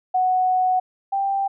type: tone pair in turn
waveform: sine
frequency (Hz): 740 / 787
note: F#5 / G5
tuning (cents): 0 / +7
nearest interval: minor second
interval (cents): 107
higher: second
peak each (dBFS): -16 / -19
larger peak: first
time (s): 0.14-0.8 / 1.12-1.48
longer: first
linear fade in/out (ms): 10
effects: none